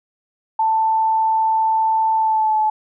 sine tone with pitch glide, 885 to 862.8 Hz, A5 to A5, +10 to -34 cents, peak -14 dBFS, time 0.59-2.7 s, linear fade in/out 5 ms, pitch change -44 cents, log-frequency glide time 2.16-2.59 s, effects none

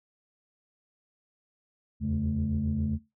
sine tone cluster, 78.2 / 85.5 / 140.2 / 217.2 Hz, D#2 / F2 / C#3 / A3, +9 / -36 / +20 / -22 cents, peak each -35 / -30 / -32 / -28 dBFS, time 2-2.99 s, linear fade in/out 50 ms, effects noise-tail reverb RT60 0.2 s tail -18 dB re dry + tanh soft clip ceiling -19 dBFS

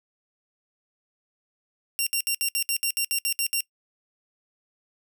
10% pulse tone bursts, 2764 Hz, F7, 19 cents flat, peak -14 dBFS, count 12, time 1.99-3.606 s, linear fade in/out 0 ms, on 76 ms, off 64 ms, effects noise-tail reverb RT60 0.1 s tail -21 dB re dry

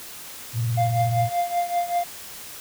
sine tone with vibrato, 116.54 Hz, A#2, in tune, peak -21 dBFS, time 0.53-1.3 s, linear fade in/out 50 ms, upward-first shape sine, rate 19 Hz, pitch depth 88 cents each way
triangle tone with tremolo, 698.5 Hz, F5, in tune, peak -16 dBFS, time 0.77-2.04 s, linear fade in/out 10 ms, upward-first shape triangle, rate 5.2 Hz, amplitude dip 85%
effects white hiss -39 dBFS RMS until 2.6 s

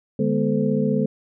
sine tone cluster, 150.8 / 207.8 / 243.7 / 437.5 / 516 Hz, D3 / G#3 / B3 / A4 / C5, +46 / +1 / -23 / -10 / -24 cents, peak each -25 / -22 / -24 / -25 / -28 dBFS, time 0.19-1.06 s, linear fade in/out 5 ms, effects none

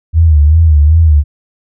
sine tone with vibrato, 77.78 Hz, D#2, in tune, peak -3 dBFS, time 0.13-1.24 s, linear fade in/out 50 ms, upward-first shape sine, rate 2.6 Hz, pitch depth 110 cents each way, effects none

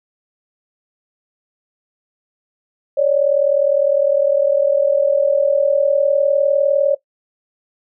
sine tone pair together, 554 / 593.8 Hz, C#5 / D5, -1 / +19 cents, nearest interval minor second, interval 120 cents, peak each -13 / -16 dBFS, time 2.97-6.95 s, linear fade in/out 10 ms, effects noise-tail reverb RT60 0.1 s tail -17 dB re dry

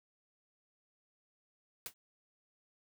white noise with exponential decay, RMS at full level -38 dBFS, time 1.86-1.94 s, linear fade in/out 1 ms, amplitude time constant 17 ms, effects none

